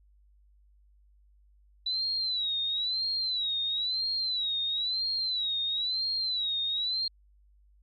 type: tone with vibrato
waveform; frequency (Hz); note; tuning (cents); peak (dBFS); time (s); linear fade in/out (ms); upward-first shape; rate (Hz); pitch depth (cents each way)
sine; 3951; B7; 0; -27; 1.86-7.08; 5; sine; 1; 120
effects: added 50 Hz sine -58 dBFS peak until 7.82 s + MP3 32 kbps